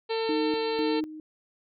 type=harmonic tone; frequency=449.4 Hz; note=A4; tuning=37 cents sharp; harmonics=1 / 2 / 3 / 4 / 5 / 6 / 7 / 8 / 9 / 10; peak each=-27 / -34 / -44 / -44 / -44 / -41 / -44 / -48 / -39 / -44 dBFS; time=0.09-1.01 s; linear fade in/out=20 ms
type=tone with tremolo; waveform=sine; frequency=310.2 Hz; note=D#4; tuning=5 cents flat; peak=-26 dBFS; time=0.29-1.2 s; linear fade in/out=2 ms; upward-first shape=square; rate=2 Hz; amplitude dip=75%
effects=none